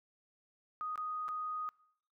sine tone with dropouts, 1244.5 Hz, D#6, in tune, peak -36 dBFS, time 0.81-1.69 s, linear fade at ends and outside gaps 0 ms, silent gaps 0.957-0.977 / 1.282-1.288 s, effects noise-tail reverb RT60 0.7 s tail -24 dB re dry

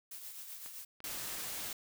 blue noise with tremolo, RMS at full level -45 dBFS, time 0.11-0.85 s, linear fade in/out 5 ms, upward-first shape triangle, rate 7.8 Hz, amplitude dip 50%
clicks, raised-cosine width 0.3 ms, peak -34 dBFS, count 2, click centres 0.661 / 1.004 s
white noise, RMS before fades -41 dBFS, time 1.04-1.73 s, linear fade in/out 2 ms
effects none

